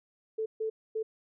sine tone bursts at uneven times, 440 Hz, A4, in tune, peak -29 dBFS, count 3, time 0.38-0.46 / 0.6-0.7 / 0.95-1.03 s, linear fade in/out 10 ms, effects none

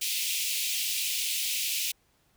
pink high-pass noise, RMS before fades -30 dBFS, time 0.01-1.92 s, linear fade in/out 10 ms, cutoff 2400 Hz, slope 48 dB/octave, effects pink hiss -68 dBFS RMS until 2.36 s

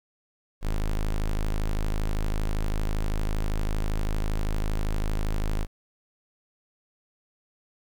square tone, 26.3 Hz, G#0, 23 cents sharp, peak -24 dBFS, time 0.61-5.67 s, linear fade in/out 50 ms, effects 10-bit

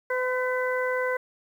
harmonic tone with a mistuned harmonic, 507 Hz, B4, 45 cents sharp, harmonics 1 / 2 / 3 / 4, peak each -26 / -32 / -31 / -33 dBFS, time 0.1-1.17 s, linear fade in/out 5 ms, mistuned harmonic 4, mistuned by -25 cents, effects 9-bit

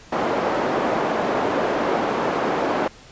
white band-pass noise, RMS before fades -22 dBFS, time 0.12-2.88 s, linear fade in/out 5 ms, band 250 to 760 Hz, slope 12 dB/octave, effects pink hiss -46 dBFS RMS until 3.11 s + resampled to 16000 Hz

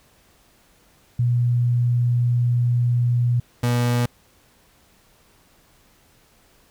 sine / 35% pulse tone pair in turn, 121.1 / 121.1 Hz, B2 / B2, -34 / -34 cents, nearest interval unison, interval 0 cents, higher neither, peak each -16 dBFS, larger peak neither, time 1.19-3.4 / 3.63-4.06 s, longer first, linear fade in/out 5 ms, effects pink hiss -57 dBFS RMS until 6.7 s

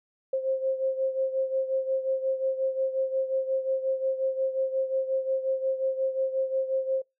sine beating tone pair, 528 / 533.6 Hz, C5 / C5, +16 / +34 cents, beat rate 5.6 Hz, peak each -26 / -31 dBFS, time 0.33-7.02 s, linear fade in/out 5 ms, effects noise-tail reverb RT60 0.2 s tail -24 dB re dry

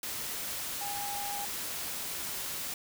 sine tone in noise, 812 Hz, G#5, 39 cents flat, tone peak -37 dBFS, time 0.81-1.45 s, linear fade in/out 2 ms, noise white, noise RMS -37 dBFS, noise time 0.03-2.74 s, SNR -3 dB, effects none

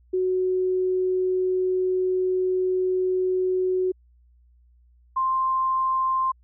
sine tone pair in turn, 370 / 1048.9 Hz, F#4 / C6, 0 / +4 cents, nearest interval octave + tritone, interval 1804 cents, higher second, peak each -20 dBFS, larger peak neither, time 0.13-3.92 / 5.16-6.32 s, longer first, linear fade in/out 10 ms, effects added 60 Hz sine -54 dBFS peak until 6.43 s

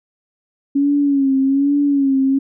sine tone with vibrato, 277.2 Hz, C#4, in tune, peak -12 dBFS, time 0.75-2.39 s, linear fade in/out 10 ms, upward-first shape sine, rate 1.2 Hz, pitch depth 63 cents each way, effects none

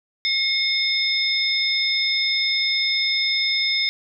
sine tone cluster, 2159 / 3615 / 5150 Hz, C#7 / A7 / E8, -46 / +46 / -41 cents, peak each -23 dBFS, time 0.25-3.89 s, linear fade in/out 0 ms, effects none

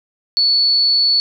sine tone, 4435 Hz, C#8, in tune, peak -11 dBFS, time 0.37-1.2 s, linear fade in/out 0 ms, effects none

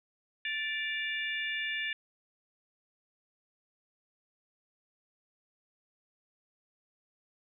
harmonic tone with a mistuned harmonic, 586 Hz, D5, 4 cents flat, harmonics 3 / 4 / 5 / 6, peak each -35 / -37 / -39 / -41 dBFS, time 0.45-1.93 s, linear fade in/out 2 ms, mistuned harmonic 5, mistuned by -59 cents, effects none

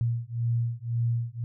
sine beating tone pair, 116.54 / 118.44 Hz, A#2 / A#2, 0 / +28 cents, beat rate 1.9 Hz, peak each -28 dBFS, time 0.01-1.44 s, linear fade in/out 0 ms, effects none

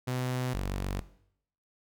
sawtooth tone pair in turn, 126.8 / 47.58 Hz, B2 / F#1, +46 / +49 cents, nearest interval octave + perfect fourth, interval 1697 cents, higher first, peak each -26 dBFS, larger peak neither, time 0.07-0.54 / 0.54-1.01 s, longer neither, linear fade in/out 10 ms, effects noise-tail reverb RT60 0.7 s tail -17 dB re dry

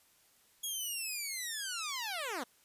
10% pulse linear sweep, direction down, 3344 to 220 Hz, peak -28 dBFS, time 0.63-2.44 s, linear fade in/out 10 ms, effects white hiss -67 dBFS RMS until 2.64 s + resampled to 32000 Hz

